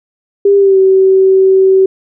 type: tone with pitch glide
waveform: sine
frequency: 400 to 381.7 Hz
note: G4 to G4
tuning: +35 to -46 cents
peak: -4 dBFS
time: 0.45-1.86 s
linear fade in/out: 5 ms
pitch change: -81 cents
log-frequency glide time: 0.57-0.78 s
effects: none